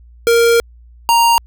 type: tone pair in turn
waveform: square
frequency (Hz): 466.2 / 932.4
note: A#4 / A#5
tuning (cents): 0 / 0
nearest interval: octave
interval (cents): 1200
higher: second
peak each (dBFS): -9 / -9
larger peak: neither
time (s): 0.27-0.6 / 1.09-1.38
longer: first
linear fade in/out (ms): 0
effects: added 59 Hz sine -39 dBFS peak until 1.46 s